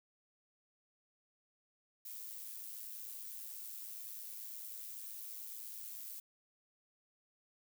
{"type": "noise with amplitude modulation", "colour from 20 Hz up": "violet", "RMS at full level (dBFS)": -45, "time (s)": [2.05, 6.2], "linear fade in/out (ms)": 5, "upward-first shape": "sine", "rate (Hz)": 109, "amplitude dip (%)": 50, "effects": []}